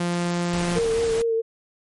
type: tone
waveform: sawtooth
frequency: 174 Hz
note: F3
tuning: 6 cents flat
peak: -18 dBFS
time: 0-0.79 s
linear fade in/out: 5 ms
type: noise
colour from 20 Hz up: pink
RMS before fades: -32 dBFS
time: 0.53-1.22 s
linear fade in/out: 5 ms
type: tone with vibrato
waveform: sine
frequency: 456.9 Hz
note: A#4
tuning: 35 cents flat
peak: -19 dBFS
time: 0.75-1.42 s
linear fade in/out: 20 ms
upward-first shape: sine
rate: 4.6 Hz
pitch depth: 25 cents each way
effects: MP3 48 kbps